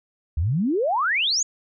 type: exponential sweep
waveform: sine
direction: up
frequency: 69.6 to 7030 Hz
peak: -19 dBFS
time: 0.37-1.43 s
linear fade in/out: 5 ms
effects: none